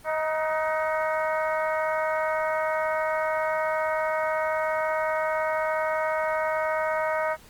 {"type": "harmonic tone with a mistuned harmonic", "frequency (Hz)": 314.1, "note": "D#4", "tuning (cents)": 16, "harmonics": [2, 3, 4, 5, 6, 7], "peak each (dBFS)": [-26, -30, -32, -34, -36, -37], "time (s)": [0.04, 7.37], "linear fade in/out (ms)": 50, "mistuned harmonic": 5, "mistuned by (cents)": -56, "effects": ["pink hiss -52 dBFS RMS until 7.49 s", "Opus 24 kbps"]}